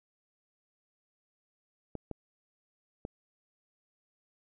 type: clicks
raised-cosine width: 2 ms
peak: -24 dBFS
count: 3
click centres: 1.953 / 2.113 / 3.051 s
effects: none